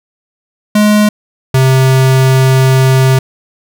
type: tone pair in turn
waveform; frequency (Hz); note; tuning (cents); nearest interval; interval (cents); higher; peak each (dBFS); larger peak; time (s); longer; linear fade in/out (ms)
square; 210 / 131.64; G#3 / C3; +19 / +11; minor sixth; 808; first; -6; neither; 0.75-1.09 / 1.54-3.19; second; 5
effects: none